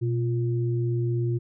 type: tone pair together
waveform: sine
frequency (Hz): 121.87 / 349.2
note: B2 / F4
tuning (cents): -23 / 0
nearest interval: octave + tritone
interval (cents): 1823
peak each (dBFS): -23 / -30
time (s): 0.01-1.39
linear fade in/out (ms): 20
effects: none